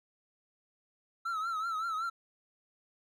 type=tone with vibrato; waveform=triangle; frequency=1318.5 Hz; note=E6; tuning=in tune; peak=-30 dBFS; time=1.25-2.1 s; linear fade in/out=10 ms; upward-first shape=triangle; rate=5.3 Hz; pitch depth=100 cents each way; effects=none

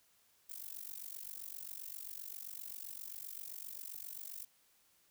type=noise with amplitude modulation; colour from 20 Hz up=violet; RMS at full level=-43 dBFS; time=0.49-4.45 s; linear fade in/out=10 ms; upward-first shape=sine; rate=47.6 Hz; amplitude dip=95%; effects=white hiss -71 dBFS RMS until 5.1 s

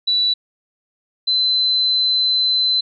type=tone pair in turn; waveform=sine; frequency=3951 / 4050 Hz; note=B7 / B7; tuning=0 / +43 cents; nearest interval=unison; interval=43 cents; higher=second; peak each=-14 / -14 dBFS; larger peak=neither; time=0.07-0.34 / 1.27-2.81 s; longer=second; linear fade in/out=10 ms; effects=none

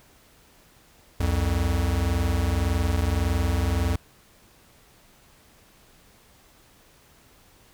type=tone pair together; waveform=square; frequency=65 / 86.76 Hz; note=C2 / F2; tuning=-11 / -11 cents; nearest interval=perfect fourth; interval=500 cents; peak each=-26 / -24 dBFS; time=1.2-3.96 s; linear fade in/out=5 ms; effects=pink hiss -56 dBFS RMS until 7.73 s

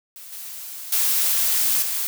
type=noise with level steps; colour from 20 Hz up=blue; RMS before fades=-40 / -35 / -20 / -25 dBFS; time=0.16-2.07 s; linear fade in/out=0 ms; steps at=0.32 / 0.92 / 1.82 s; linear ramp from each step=5 ms; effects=none

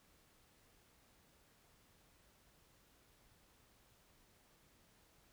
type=silence; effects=pink hiss -70 dBFS RMS until 5.32 s

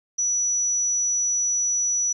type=tone; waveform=sine; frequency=5900 Hz; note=F#8; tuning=6 cents flat; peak=-20 dBFS; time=0.18-2.13 s; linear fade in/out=10 ms; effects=10-bit

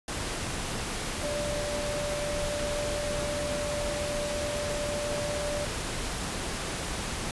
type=tone in noise; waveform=sine; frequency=587.3 Hz; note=D5; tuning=in tune; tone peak=-31 dBFS; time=1.23-5.65 s; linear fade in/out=2 ms; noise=pink; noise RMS=-33 dBFS; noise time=0.08-7.31 s; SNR=-1 dB; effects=resampled to 24000 Hz

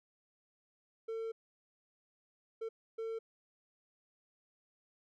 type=tone bursts at uneven times; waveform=triangle; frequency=449.8 Hz; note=A4; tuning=38 cents sharp; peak=-35 dBFS; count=3; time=1.08-1.32 / 2.61-2.69 / 2.98-3.19 s; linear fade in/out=10 ms; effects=none

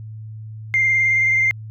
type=tone with vibrato; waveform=sine; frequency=2100 Hz; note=C7; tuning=6 cents sharp; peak=-13 dBFS; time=0.74-1.51 s; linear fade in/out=0 ms; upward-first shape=triangle; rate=19 Hz; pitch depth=28 cents each way; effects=tanh soft clip ceiling -9 dBFS + added 109 Hz sine -31 dBFS peak until 1.7 s

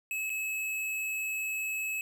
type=tone with dropouts; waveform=square; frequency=2585 Hz; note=E7; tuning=34 cents flat; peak=-32 dBFS; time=0.11-2.01 s; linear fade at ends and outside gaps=1 ms; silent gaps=0.296-0.301 s; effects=none

